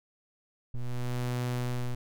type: ring-modulated tone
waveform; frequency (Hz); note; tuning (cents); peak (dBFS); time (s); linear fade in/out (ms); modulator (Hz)
square; 61.74; B1; 0; -27; 0.74-1.95; 5; 62.1
effects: none